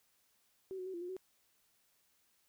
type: tone with pitch steps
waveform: sine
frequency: 380.5 / 368.2 / 378.2 / 343.6 / 356.1 / 375 Hz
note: F#4 / F#4 / F#4 / F4 / F4 / F#4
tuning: +48 / -8 / +38 / -28 / +34 / +23 cents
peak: -40 dBFS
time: 0.71-1.166 s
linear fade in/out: 0 ms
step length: 76 ms
effects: white hiss -74 dBFS RMS until 2.48 s